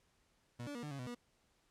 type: tone with pitch steps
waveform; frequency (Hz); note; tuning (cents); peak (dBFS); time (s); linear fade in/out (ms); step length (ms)
30% pulse; 120.5 / 289.2 / 239.4 / 149 / 138.7 / 124.9 / 241.8; B2 / D4 / A#3 / D3 / C#3 / B2 / B3; -42 / -27 / +46 / +25 / +1 / +20 / -36; -40; 0.59-1.15; 10; 80
effects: pink hiss -75 dBFS RMS until 1.7 s + low-pass 10000 Hz 12 dB/octave